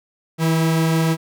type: tone pair together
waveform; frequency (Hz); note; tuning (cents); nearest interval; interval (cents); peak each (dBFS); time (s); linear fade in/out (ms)
45% pulse; 161.6 / 329.6; E3 / E4; -34 / 0; octave; 1234; -16 / -24; 0.38-1.17; 50
effects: none